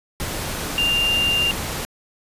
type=tone in noise; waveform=sine; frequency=2794 Hz; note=F7; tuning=in tune; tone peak=-17 dBFS; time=0.78-1.51 s; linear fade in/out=0 ms; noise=pink; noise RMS=-27 dBFS; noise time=0.2-1.85 s; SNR=+7 dB; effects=resampled to 32000 Hz